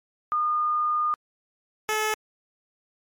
sine / 10% pulse tone pair in turn, 1219 / 431 Hz, D#6 / A4, -36 / -36 cents, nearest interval octave + tritone, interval 1800 cents, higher first, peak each -21 / -15 dBFS, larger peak second, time 0.32-1.14 / 1.89-2.14 s, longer first, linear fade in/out 0 ms, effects MP3 64 kbps

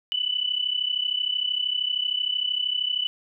sine tone pair together, 2965 / 2998 Hz, F#7 / F#7, +3 / +22 cents, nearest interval unison, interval 19 cents, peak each -26 dBFS, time 0.12-3.07 s, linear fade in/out 0 ms, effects none

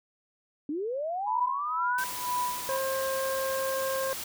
sine linear sweep, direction up, 277.2 to 1568 Hz, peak -29 dBFS, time 0.69-2.04 s, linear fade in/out 2 ms
sine tone with tremolo, 987.8 Hz, B5, in tune, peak -26 dBFS, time 1.26-2.78 s, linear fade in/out 20 ms, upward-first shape sine, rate 2 Hz, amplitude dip 80%
white noise, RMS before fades -37 dBFS, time 1.98-4.24 s, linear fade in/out 5 ms
harmonic tone, 533 Hz, C5, 32 cents sharp, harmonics 1 / 2 / 3, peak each -29 / -35 / -39 dBFS, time 2.69-4.13 s, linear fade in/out 0 ms
effects none

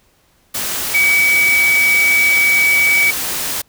sine tone in noise, 2276 Hz, C#7, 45 cents sharp, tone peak -10 dBFS, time 0.94-3.11 s, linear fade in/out 10 ms, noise white, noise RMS -21 dBFS, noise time 0.54-3.62 s, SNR +8 dB, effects pink hiss -56 dBFS RMS until 3.68 s

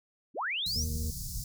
sine linear sweep, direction up, 163.7 to 6272 Hz, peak -30 dBFS, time 0.34-0.86 s, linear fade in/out 50 ms
pink band-stop noise, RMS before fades -38 dBFS, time 0.66-1.44 s, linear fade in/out 2 ms, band 180 to 4700 Hz, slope 48 dB/octave
harmonic tone, 77.78 Hz, D#2, in tune, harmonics 1 / 2 / 3 / 5 / 6, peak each -32 / -41 / -41 / -57 / -50 dBFS, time 0.75-1.11 s, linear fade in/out 10 ms
effects none

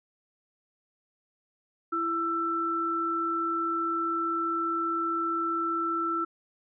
sine tone pair together, 333.1 / 1332.4 Hz, E4 / E6, +18 / +18 cents, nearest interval 2 octaves, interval 2400 cents, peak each -32 / -27 dBFS, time 1.92-6.25 s, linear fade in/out 10 ms, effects none

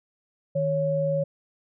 sine tone pair together, 155.56 / 555 Hz, D#3 / C#5, 0 / +2 cents, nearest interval octave + minor seventh, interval 2202 cents, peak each -27 / -23 dBFS, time 0.55-1.24 s, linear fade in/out 10 ms, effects none

